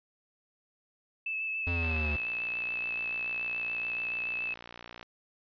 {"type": "tone with vibrato", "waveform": "sine", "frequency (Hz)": 2615, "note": "E7", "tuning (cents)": -15, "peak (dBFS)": -31, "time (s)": [1.26, 4.54], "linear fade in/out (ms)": 5, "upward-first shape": "square", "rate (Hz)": 7, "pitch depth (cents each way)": 14}
{"type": "exponential sweep", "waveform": "square", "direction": "down", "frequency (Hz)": [87.6, 73.42], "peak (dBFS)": -31, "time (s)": [1.67, 2.16], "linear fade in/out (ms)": 0}
{"type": "click train", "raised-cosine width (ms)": 0.3, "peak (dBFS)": -28, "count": 191, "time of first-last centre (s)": [1.83, 5.029], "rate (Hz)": 59.4}
{"effects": ["resampled to 11025 Hz"]}